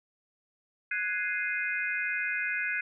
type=chord; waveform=sine; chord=Ab dominant seventh; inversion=third; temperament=equal; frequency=1480 / 1661.2 / 2093 / 2489 Hz; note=Gb6 / Ab6 / C7 / Eb7; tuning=0 / 0 / 0 / 0 cents; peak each=-34 dBFS; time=0.91-2.81 s; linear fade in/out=5 ms; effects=none